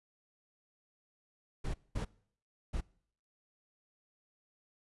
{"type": "noise bursts at uneven times", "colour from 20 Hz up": "brown", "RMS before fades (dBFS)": -35, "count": 3, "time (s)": [[1.64, 1.74], [1.95, 2.05], [2.73, 2.81]], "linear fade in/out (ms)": 10, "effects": ["noise-tail reverb RT60 0.6 s tail -23 dB re dry", "resampled to 24000 Hz"]}